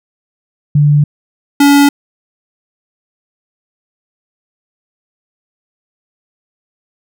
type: tone pair in turn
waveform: sine / square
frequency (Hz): 146.83 / 284.3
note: D3 / C#4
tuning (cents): 0 / +44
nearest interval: major seventh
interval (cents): 1144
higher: second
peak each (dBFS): -5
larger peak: neither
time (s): 0.75-1.04 / 1.6-1.89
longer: neither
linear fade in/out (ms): 5
effects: none